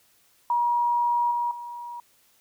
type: tone with level steps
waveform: sine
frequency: 956 Hz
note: A#5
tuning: 43 cents sharp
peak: -20 / -23 / -34 dBFS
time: 0.5-2 s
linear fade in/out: 2 ms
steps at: 1.31 / 1.51 s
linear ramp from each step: 2 ms
effects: white hiss -62 dBFS RMS until 2.4 s